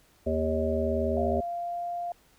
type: harmonic tone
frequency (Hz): 79.2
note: D#2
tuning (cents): +31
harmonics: 1 / 3 / 5 / 7 / 8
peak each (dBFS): -31 / -31 / -31 / -31 / -31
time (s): 0.26-1.41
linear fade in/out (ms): 10
type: tone with pitch glide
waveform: sine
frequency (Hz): 690 to 697.6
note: F5 to F5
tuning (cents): -21 to -2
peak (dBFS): -30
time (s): 1.17-2.12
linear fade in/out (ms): 2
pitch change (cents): +19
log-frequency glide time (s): 1.29-1.89
effects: pink hiss -62 dBFS RMS until 2.38 s